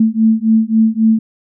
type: beating tone pair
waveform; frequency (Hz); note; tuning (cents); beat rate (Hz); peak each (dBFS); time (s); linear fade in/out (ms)
sine; 220 / 223.7; A3 / A3; 0 / +29; 3.7; -12; 0-1.19; 5
effects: none